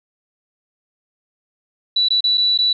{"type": "tone with dropouts", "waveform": "sine", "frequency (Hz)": 3949, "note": "B7", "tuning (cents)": -1, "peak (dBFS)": -13, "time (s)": [1.96, 2.73], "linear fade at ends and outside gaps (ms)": 5, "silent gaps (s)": [[2.086, 2.104], [2.207, 2.24], [2.374, 2.378], [2.577, 2.587]], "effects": []}